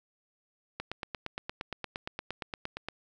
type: click train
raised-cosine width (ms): 0.3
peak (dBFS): -19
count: 19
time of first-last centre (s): 0.8-2.886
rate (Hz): 8.63
effects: none